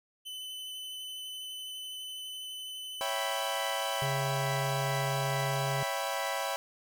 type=tone with vibrato; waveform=45% pulse; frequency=3021 Hz; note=F#7; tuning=35 cents sharp; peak=-39 dBFS; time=0.25-4.07 s; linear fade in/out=20 ms; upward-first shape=triangle; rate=12 Hz; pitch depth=13 cents each way
type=chord; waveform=sawtooth; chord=C# half-diminished seventh; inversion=none; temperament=equal; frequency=554.4 / 659.3 / 784 / 987.8 Hz; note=C#5 / E5 / G5 / B5; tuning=0 / 0 / 0 / 0 cents; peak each=-33 dBFS; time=3.01-6.56 s; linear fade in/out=0 ms
type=harmonic tone; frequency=137.5 Hz; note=C#3; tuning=14 cents flat; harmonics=1 / 3 / 5; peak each=-32 / -42 / -46 dBFS; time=4.02-5.83 s; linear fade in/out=0 ms
effects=none